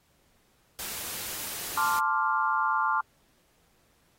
white noise, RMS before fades -36 dBFS, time 0.79-1.99 s, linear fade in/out 0 ms
sine chord, D minor seventh, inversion second, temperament equal, 880 / 1046.5 / 1174.7 / 1396.9 Hz, A5 / C6 / D6 / F6, 0 / 0 / 0 / 0 cents, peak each -29 dBFS, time 1.77-3.01 s, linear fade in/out 5 ms
effects pink hiss -67 dBFS RMS until 4.18 s + AAC 48 kbps

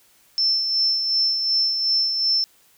sine tone with tremolo, 5330 Hz, E8, 18 cents sharp, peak -16 dBFS, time 0.38-2.44 s, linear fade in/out 0 ms, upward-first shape sine, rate 2.7 Hz, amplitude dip 45%, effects white hiss -57 dBFS RMS until 2.77 s

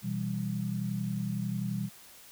sine chord, E minor, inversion second, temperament equal, 123.47 / 164.81 / 196 Hz, B2 / E3 / G3, 0 / 0 / 0 cents, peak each -35 / -36 / -33 dBFS, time 0.02-1.9 s, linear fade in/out 50 ms, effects white hiss -53 dBFS RMS until 2.31 s

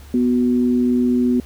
sine tone pair together, 246.9 / 370 Hz, B3 / F#4, 0 / 0 cents, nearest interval perfect fifth, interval 700 cents, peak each -14 / -23 dBFS, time 0.14-1.4 s, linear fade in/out 2 ms, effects added 72 Hz sine -38 dBFS peak until 1.45 s + pink hiss -47 dBFS RMS until 1.45 s

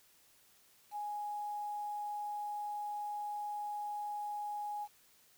sine tone with quantisation, 830.6 Hz, G#5, in tune, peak -37 dBFS, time 0.91-4.88 s, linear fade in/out 50 ms, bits 10, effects white hiss -66 dBFS RMS until 5.37 s

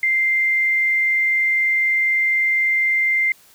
sine tone, 2092 Hz, C7, 1 cent flat, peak -15 dBFS, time 0.03-3.32 s, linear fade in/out 2 ms, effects white hiss -51 dBFS RMS until 3.54 s

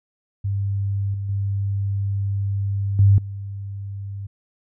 sine tone with level steps, 99.3 Hz, G2, 23 cents sharp, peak -20 / -24 / -20 / -10 / -28 dBFS, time 0.44-4.27 s, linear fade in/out 10 ms, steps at 1.14 / 1.29 / 2.99 / 3.18 s, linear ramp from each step 2 ms, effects none

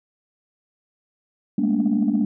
sine tone cluster, 203.2 / 217 / 234.7 / 288.5 Hz, G#3 / A3 / A#3 / D4, -38 / -24 / +12 / -31 cents, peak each -22 dBFS, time 1.58-2.25 s, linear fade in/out 5 ms, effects tanh soft clip ceiling -11 dBFS

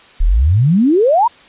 sine exponential sweep, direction up, 33.3 to 1000 Hz, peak -8 dBFS, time 0.2-1.28 s, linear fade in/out 10 ms, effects white hiss -43 dBFS RMS until 1.48 s + resampled to 8000 Hz

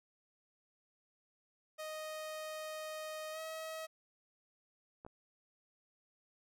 sawtooth tone with pitch glide, 622.3 to 638.3 Hz, D#5 to D#5, 0 to +44 cents, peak -38 dBFS, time 1.78-3.87 s, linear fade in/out 20 ms, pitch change +44 cents, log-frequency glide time 3.32-3.39 s
clicks, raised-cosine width 1 ms, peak -36 dBFS, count 2, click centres 5.049 / 5.065 s
effects none

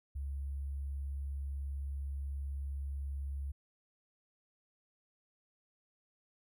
sine tone with sample-and-hold, 69.3 Hz, C#2, in tune, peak -36 dBFS, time 0.15-3.52 s, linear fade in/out 10 ms, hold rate 11025 Hz, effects none

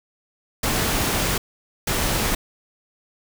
pink noise bursts at uneven times, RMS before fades -22 dBFS, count 2, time 0.63-1.38 / 1.87-2.35 s, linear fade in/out 5 ms, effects none

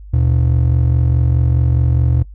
triangle ring-modulated tone, 99.3 Hz, G2, 23 cents sharp, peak -6 dBFS, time 0.13-2.23 s, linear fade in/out 10 ms, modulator 22.4 Hz, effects noise-tail reverb RT60 0.1 s tail -19 dB re dry + added 50 Hz sine -32 dBFS peak until 2.34 s

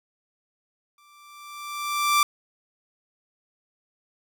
sawtooth tone with exponential growth, 1174.7 Hz, D6, in tune, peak -12 dBFS, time 0.98-2.23 s, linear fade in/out 2 ms, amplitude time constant 270 ms, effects none

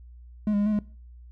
triangle tone with pitch steps, 211.1 / 203.8 / 205.4 / 213.3 / 208.3 Hz, G#3 / G#3 / G#3 / G#3 / G#3, +29 / -32 / -19 / +46 / +5 cents, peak -19 dBFS, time 0.47-0.79 s, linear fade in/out 2 ms, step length 64 ms, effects noise-tail reverb RT60 0.4 s tail -21 dB re dry + added 60 Hz sine -44 dBFS peak until 1.31 s

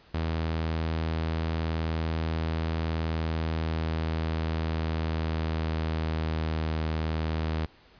sawtooth tone with pitch glide, 80.8 to 79.32 Hz, E2 to D#2, -34 to +34 cents, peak -23 dBFS, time 0.14-7.66 s, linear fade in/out 5 ms, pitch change -32 cents, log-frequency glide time 2.96-6.88 s, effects pink hiss -57 dBFS RMS until 7.99 s + resampled to 11025 Hz

